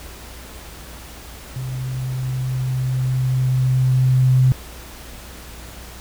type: tone with level ramp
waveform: sine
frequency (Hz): 128.9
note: C3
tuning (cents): -26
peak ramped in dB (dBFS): -24 to -10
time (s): 1.56-4.52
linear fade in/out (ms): 0
effects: added 60 Hz sine -39 dBFS peak until 6 s + pink hiss -39 dBFS RMS until 6 s